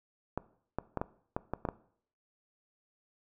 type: clicks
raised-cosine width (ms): 1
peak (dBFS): -18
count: 8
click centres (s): 0.376 / 0.786 / 0.973 / 1.015 / 1.365 / 1.536 / 1.652 / 1.688
effects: noise-tail reverb RT60 0.6 s tail -19 dB re dry